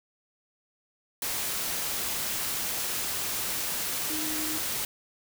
sine tone in noise, 310 Hz, D#4, 6 cents flat, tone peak -35 dBFS, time 4.1-4.58 s, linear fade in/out 2 ms, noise white, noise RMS -31 dBFS, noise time 1.22-4.85 s, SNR -7 dB, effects none

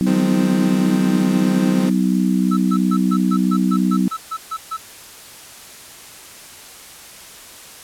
harmonic tone, 63 Hz, B1, 35 cents sharp, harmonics 3 / 4 / 5, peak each -16 / -19 / -23 dBFS, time 0.01-4.08 s, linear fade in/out 0 ms
25% pulse chord, F minor seventh, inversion third, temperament equal, 155.56 / 174.61 / 207.7 / 261.6 Hz, Eb3 / F3 / Ab3 / C4, 0 / 0 / 0 / 0 cents, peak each -24 dBFS, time 0.06-1.9 s, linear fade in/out 10 ms
triangle tone bursts, 1311 Hz, E6, 10 cents flat, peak -20 dBFS, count 12, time 2.51-4.77 s, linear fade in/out 10 ms, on 60 ms, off 140 ms
effects white hiss -39 dBFS RMS until 7.83 s + low-pass 12000 Hz 12 dB/octave

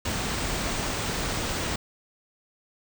pink band-stop noise, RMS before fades -29 dBFS, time 0.05-1.76 s, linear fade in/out 5 ms, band 9400 to 15000 Hz, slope 96 dB/octave, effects none

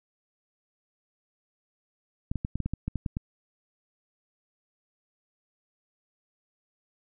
clicks, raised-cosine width 5 ms, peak -17 dBFS, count 11, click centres 2.315 / 2.357 / 2.449 / 2.556 / 2.603 / 2.66 / 2.736 / 2.88 / 2.957 / 3.062 / 3.169 s, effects none

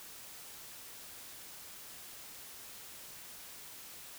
silence, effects white hiss -50 dBFS RMS until 4.18 s

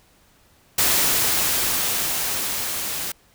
white noise with level ramp, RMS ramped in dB -18 to -28 dBFS, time 0.78-3.12 s, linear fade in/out 5 ms, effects pink hiss -57 dBFS RMS until 3.34 s

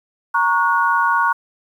sine chord, F# major, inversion first, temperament equal with one note detuned, 932.3 / 1108.7 / 1453.7 Hz, A#5 / C#6 / F#6, 0 / 0 / -31 cents, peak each -18 dBFS, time 0.34-1.33 s, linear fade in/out 10 ms, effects 8-bit

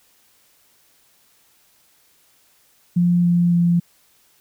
sine tone with pitch steps, 175 / 173.69 / 172.39 Hz, F3 / F3 / F3, +4 / -9 / -22 cents, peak -13 dBFS, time 2.96-3.8 s, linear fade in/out 10 ms, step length 280 ms, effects white hiss -58 dBFS RMS until 4.4 s

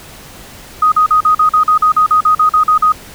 sine tone bursts, 1249 Hz, D#6, 6 cents sharp, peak -6 dBFS, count 15, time 0.82-2.922 s, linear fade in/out 5 ms, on 100 ms, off 43 ms, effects pink hiss -35 dBFS RMS until 3.14 s

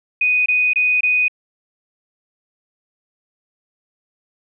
sine tone bursts, 2489 Hz, D#7, in tune, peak -13 dBFS, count 4, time 0.21-1.282 s, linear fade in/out 5 ms, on 250 ms, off 24 ms, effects none

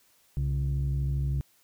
sine tone pair together, 64.99 / 137.7 Hz, C2 / C#3, -11 / -11 cents, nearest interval octave + minor second, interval 1300 cents, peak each -26 dBFS, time 0.37-1.41 s, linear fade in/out 0 ms, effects tanh soft clip ceiling -22 dBFS + white hiss -64 dBFS RMS until 1.63 s

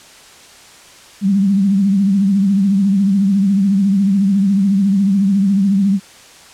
sine tone with vibrato, 196.6 Hz, G3, 5 cents sharp, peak -10 dBFS, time 1.21-6 s, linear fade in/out 50 ms, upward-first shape triangle, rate 14 Hz, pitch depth 92 cents each way, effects white hiss -41 dBFS RMS until 6.53 s + low-pass 8000 Hz 12 dB/octave

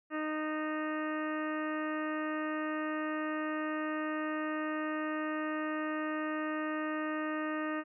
harmonic tone with a mistuned harmonic, 308.4 Hz, D#4, 15 cents flat, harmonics 1 / 2 / 3 / 4 / 5 / 6 / 7 / 8 / 9, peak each -35 / -40 / -48 / -40 / -46 / -42 / -55 / -53 / -53 dBFS, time 0.1-7.84 s, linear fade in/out 50 ms, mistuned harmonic 8, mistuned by +20 cents, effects none

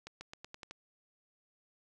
accelerating click train, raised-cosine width 0.2 ms, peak -28 dBFS, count 7, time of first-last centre 0.07-0.71 s, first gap 140 ms, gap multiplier 0.89, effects none

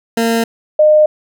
20% pulse / sine tone pair in turn, 229.1 / 610.3 Hz, A#3 / D#5, -30 / -34 cents, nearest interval octave + perfect fourth, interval 1696 cents, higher second, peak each -7 / -5 dBFS, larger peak second, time 0.17-0.44 / 0.79-1.06 s, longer neither, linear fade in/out 5 ms, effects none

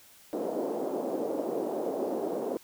white band-pass noise, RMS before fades -32 dBFS, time 0.33-2.57 s, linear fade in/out 0 ms, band 270 to 580 Hz, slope 24 dB/octave, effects white hiss -56 dBFS RMS until 2.63 s

